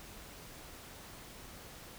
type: silence
effects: pink hiss -51 dBFS RMS until 1.98 s